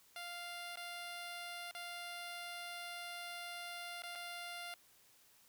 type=tone with dropouts; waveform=10% pulse; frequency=698 Hz; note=F5; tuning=1 cent flat; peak=-36 dBFS; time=0.16-4.74 s; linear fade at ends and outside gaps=1 ms; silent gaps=0.757-0.772 / 1.711-1.749 / 4.021-4.035 / 4.153-4.156 s; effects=white hiss -67 dBFS RMS until 5.48 s